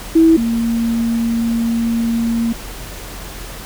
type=tone pair in turn; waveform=sine; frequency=325.8 / 230.9 Hz; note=E4 / A#3; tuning=-20 / -16 cents; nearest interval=tritone; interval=596 cents; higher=first; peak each=-6 / -14 dBFS; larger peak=first; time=0.15-0.37 / 0.37-2.53 s; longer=second; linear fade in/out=10 ms; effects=added 44 Hz sine -32 dBFS peak until 3.65 s + pink hiss -32 dBFS RMS until 3.65 s